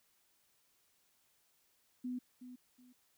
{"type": "tone with echo", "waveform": "sine", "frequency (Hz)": 249.9, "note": "B3", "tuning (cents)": 21, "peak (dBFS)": -37, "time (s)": [2.04, 2.19], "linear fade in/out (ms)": 10, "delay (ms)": 370, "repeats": 2, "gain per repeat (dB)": -11, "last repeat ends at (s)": 2.93, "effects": ["white hiss -74 dBFS RMS until 3.17 s"]}